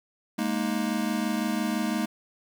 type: chord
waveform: square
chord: Ab suspended second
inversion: none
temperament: just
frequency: 207.7 / 233.6 / 311.5 Hz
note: Ab3 / Bb3 / Eb4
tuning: 0 / +4 / +2 cents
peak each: -30 / -30 / -32 dBFS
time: 0.38-2.06 s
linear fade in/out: 10 ms
effects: 9-bit